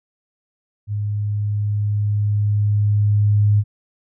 sine tone with level ramp, 103.83 Hz, G#2, in tune, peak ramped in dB -20 to -11 dBFS, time 0.87-3.64 s, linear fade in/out 50 ms, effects none

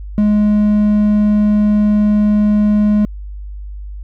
triangle tone, 209.4 Hz, G#3, 15 cents sharp, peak -7 dBFS, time 0.18-3.05 s, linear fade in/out 0 ms, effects added 50 Hz sine -25 dBFS peak until 4.03 s

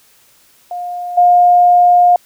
sine tone with level steps, 710 Hz, F5, 28 cents sharp, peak -20 / -5 dBFS, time 0.71-2.16 s, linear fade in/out 2 ms, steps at 1.17 s, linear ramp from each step 10 ms, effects white hiss -50 dBFS RMS until 2.25 s

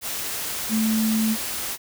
sine tone in noise, 220 Hz, A3, in tune, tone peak -19 dBFS, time 0.69-1.37 s, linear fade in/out 50 ms, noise white, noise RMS -29 dBFS, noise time 0.01-1.78 s, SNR +7 dB, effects none

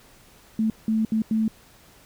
sine tone bursts at uneven times, 220 Hz, A3, in tune, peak -19 dBFS, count 4, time 0.59-0.7 / 0.88-1.05 / 1.12-1.22 / 1.31-1.48 s, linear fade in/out 2 ms, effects pink hiss -53 dBFS RMS until 2.05 s

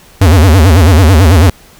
square tone with vibrato, 86.1 Hz, F2, 24 cents flat, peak -3 dBFS, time 0.21-1.5 s, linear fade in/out 5 ms, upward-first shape sine, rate 9.1 Hz, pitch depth 250 cents each way, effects pink hiss -40 dBFS RMS until 1.79 s

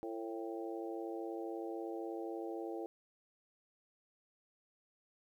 harmonic tone with a mistuned harmonic, 112.5 Hz, A2, 39 cents sharp, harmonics 3 / 4 / 5 / 6 / 7, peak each -42 / -45 / -48 / -52 / -49 dBFS, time 0.03-2.86 s, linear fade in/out 0 ms, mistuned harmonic 5, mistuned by -51 cents, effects 12-bit

